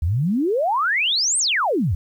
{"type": "exponential two-way sweep", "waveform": "sine", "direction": "up then down", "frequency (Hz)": [73.42, 8870, 73.42], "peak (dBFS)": -17, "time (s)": [0.02, 1.95], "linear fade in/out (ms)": 5, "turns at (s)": 1.38, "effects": ["9-bit"]}